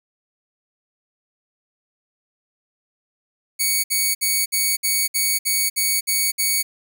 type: tone bursts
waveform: 5% pulse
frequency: 2236 Hz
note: C#7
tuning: 14 cents sharp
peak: -8 dBFS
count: 10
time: 3.59-6.63 s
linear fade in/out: 20 ms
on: 250 ms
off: 60 ms
effects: none